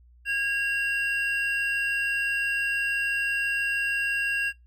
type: tone pair together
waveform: triangle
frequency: 1634.6 / 2753 Hz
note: G#6 / F7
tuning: -28 / -25 cents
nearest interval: major sixth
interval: 903 cents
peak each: -25 dBFS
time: 0.25-4.53 s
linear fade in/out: 50 ms
effects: noise-tail reverb RT60 0.2 s tail -22 dB re dry + added 60 Hz sine -52 dBFS peak until 4.66 s